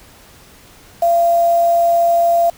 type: tone with quantisation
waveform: sine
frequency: 683 Hz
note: F5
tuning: 39 cents flat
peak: -10 dBFS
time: 1.02-2.5 s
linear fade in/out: 5 ms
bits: 5
effects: pink hiss -44 dBFS RMS until 2.57 s